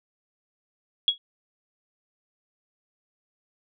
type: tone with exponential decay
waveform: sine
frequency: 3332 Hz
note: G#7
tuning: 5 cents sharp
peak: -13 dBFS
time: 1.08-1.18 s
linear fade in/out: 1 ms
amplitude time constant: 20 ms
effects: none